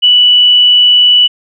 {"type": "tone", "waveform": "sine", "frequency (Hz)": 2959, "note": "F#7", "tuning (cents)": -1, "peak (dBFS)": -3, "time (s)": [0.02, 1.28], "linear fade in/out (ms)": 20, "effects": []}